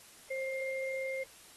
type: tone pair together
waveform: sine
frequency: 530 / 2113 Hz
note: C5 / C7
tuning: +22 / +16 cents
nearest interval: 2 octaves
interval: 2394 cents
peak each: -35 / -39 dBFS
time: 0.3-1.24 s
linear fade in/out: 10 ms
effects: white hiss -56 dBFS RMS until 1.56 s + AAC 32 kbps